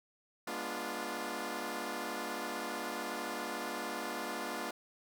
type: chord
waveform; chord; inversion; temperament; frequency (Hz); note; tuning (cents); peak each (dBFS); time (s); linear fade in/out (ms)
10% pulse; G# diminished seventh; none; equal with one note detuned; 207.7 / 243.5 / 293.7 / 349.2; G#3 / B3 / D4 / F4; 0 / -24 / 0 / 0; -37 / -34 / -35 / -33; 0.47-4.71; 5
effects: none